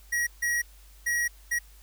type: tone bursts at uneven times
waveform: square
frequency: 1905 Hz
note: A#6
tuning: 37 cents sharp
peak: -25 dBFS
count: 4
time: 0.12-0.27 / 0.42-0.62 / 1.06-1.28 / 1.51-1.59 s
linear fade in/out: 10 ms
effects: added 50 Hz sine -50 dBFS peak until 1.82 s + white hiss -58 dBFS RMS until 1.82 s